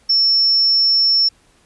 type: tone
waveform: sine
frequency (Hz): 5400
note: E8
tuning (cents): +41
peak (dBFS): -11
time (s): 0.09-1.29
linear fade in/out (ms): 10
effects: pink hiss -55 dBFS RMS until 1.65 s + resampled to 24000 Hz